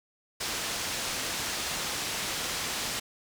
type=low-pass noise; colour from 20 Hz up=white; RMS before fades=-33 dBFS; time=0.4-3 s; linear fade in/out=10 ms; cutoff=6600 Hz; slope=12 dB/octave; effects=none